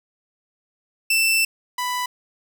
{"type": "tone pair in turn", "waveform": "sawtooth", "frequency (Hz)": [2666, 992.3], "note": ["E7", "B5"], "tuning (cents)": [19, 8], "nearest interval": "octave + perfect fourth", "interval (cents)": 1711, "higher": "first", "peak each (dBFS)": [-13, -19], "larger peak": "first", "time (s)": [[1.1, 1.45], [1.78, 2.06]], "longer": "first", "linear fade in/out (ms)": 5, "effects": []}